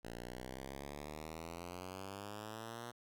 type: exponential sweep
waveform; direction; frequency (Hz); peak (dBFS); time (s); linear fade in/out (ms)
5% pulse; up; 56.9 to 121.2; -34; 0.03-2.92; 20
effects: none